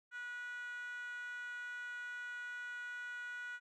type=tone with high-pass filter; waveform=10% pulse; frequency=487.6 Hz; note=B4; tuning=22 cents flat; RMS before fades=-45 dBFS; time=0.11-3.6 s; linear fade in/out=50 ms; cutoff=1500 Hz; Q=9.3; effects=low-pass 7000 Hz 12 dB/octave